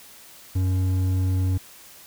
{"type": "tone with hard clipping", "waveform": "triangle", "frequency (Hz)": 93, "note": "F#2", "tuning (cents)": 9, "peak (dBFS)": -21, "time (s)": [0.55, 1.58], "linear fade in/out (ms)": 10, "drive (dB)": 10, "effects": ["white hiss -47 dBFS RMS until 2.06 s"]}